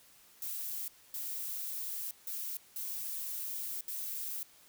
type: noise bursts at uneven times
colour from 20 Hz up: violet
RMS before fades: -39 dBFS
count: 5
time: 0.42-0.88 / 1.14-2.11 / 2.27-2.57 / 2.76-3.81 / 3.88-4.43 s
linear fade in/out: 2 ms
effects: white hiss -61 dBFS RMS until 4.68 s